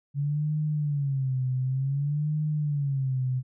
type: tone with vibrato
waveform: sine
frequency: 140 Hz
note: C#3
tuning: 18 cents sharp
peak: -24 dBFS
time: 0.14-3.43 s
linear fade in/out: 50 ms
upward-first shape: sine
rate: 0.55 Hz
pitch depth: 150 cents each way
effects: none